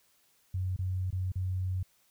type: tone with dropouts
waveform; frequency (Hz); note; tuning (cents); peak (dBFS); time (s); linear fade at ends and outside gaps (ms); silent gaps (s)
sine; 92.7; F#2; +4; -29; 0.54-1.83; 5; 0.764-0.789 / 1.106-1.126 / 1.319-1.356
effects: white hiss -68 dBFS RMS until 2.1 s